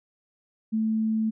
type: tone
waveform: sine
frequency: 220 Hz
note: A3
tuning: in tune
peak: -22 dBFS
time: 0.72-1.31 s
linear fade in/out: 20 ms
effects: none